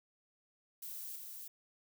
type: noise with echo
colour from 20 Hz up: violet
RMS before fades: -45 dBFS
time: 0.82-1.16 s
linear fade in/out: 5 ms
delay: 320 ms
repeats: 1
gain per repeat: -3 dB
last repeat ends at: 1.48 s
effects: none